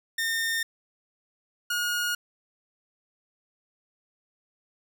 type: tone pair in turn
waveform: sawtooth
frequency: 1821 / 1436.8 Hz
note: A#6 / F6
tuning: -41 / +49 cents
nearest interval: major third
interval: 410 cents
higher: first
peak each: -22 dBFS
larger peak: neither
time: 0.18-0.63 / 1.7-2.15 s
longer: neither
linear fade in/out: 5 ms
effects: none